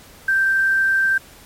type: tone with quantisation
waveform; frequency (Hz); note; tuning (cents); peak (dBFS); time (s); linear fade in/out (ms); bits
sine; 1568; G6; 0; -14; 0.28-1.18; 5; 7
effects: pink hiss -45 dBFS RMS until 1.45 s + MP3 64 kbps